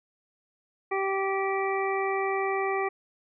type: harmonic tone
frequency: 388.5 Hz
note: G4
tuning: 16 cents flat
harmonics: 1 / 2 / 3 / 5 / 6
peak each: -28 / -31 / -33 / -35 / -36 dBFS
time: 0.91-2.89 s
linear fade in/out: 10 ms
effects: none